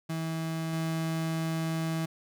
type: tone with level steps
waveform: 35% pulse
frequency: 162.1 Hz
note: E3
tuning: 29 cents flat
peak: -29 / -27 dBFS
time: 0.09-2.06 s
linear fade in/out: 10 ms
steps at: 0.73 s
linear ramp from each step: 2 ms
effects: none